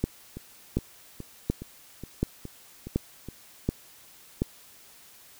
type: two click trains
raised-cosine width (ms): 3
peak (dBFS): -11 / -24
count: 7 / 8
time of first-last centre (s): 0.04-4.42 / 0.37-3.287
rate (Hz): 1.37 / 2.4
effects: white hiss -53 dBFS RMS until 5.39 s